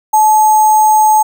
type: tone with sample-and-hold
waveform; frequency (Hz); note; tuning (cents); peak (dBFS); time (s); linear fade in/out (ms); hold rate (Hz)
sine; 861; A5; -38; -5; 0.13-1.23; 10; 7350
effects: none